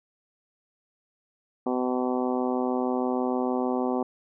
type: harmonic tone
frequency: 126.4 Hz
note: B2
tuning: 41 cents sharp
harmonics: 2 / 3 / 4 / 5 / 6 / 7 / 8 / 9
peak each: -27 / -30 / -32 / -36 / -33 / -37 / -40 / -40 dBFS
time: 1.66-4.03 s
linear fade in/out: 5 ms
effects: none